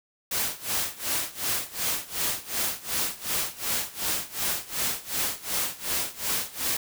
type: noise with tremolo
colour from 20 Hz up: white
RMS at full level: -26 dBFS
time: 0.31-6.77 s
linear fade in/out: 5 ms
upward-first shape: sine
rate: 2.7 Hz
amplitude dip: 90%
effects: none